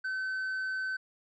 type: tone with tanh clipping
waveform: sine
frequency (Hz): 1528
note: G6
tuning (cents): -45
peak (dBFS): -32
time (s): 0.04-0.97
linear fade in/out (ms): 10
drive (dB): 3
effects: none